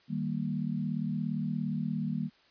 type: chord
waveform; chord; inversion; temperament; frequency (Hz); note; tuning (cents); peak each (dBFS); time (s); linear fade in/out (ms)
sine; Eb major; none; equal; 155.56 / 196 / 233.1; Eb3 / G3 / Bb3; 0 / 0 / 0; -34; 0.08-2.3; 50
effects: white hiss -63 dBFS RMS until 2.5 s + resampled to 11025 Hz